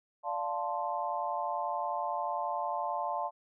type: chord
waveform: sine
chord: D minor seventh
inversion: none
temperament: equal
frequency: 587.3 / 698.5 / 880 / 1046.5 Hz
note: D5 / F5 / A5 / C6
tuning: 0 / 0 / 0 / 0 cents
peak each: -39 / -36 / -35 / -37 dBFS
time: 0.23-3.31 s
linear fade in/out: 50 ms
effects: none